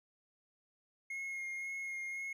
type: tone with vibrato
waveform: triangle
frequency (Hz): 2151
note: C7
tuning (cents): +47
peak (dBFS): -37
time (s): 1.1-2.33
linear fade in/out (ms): 5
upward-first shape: sine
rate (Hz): 1.9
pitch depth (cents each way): 16
effects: none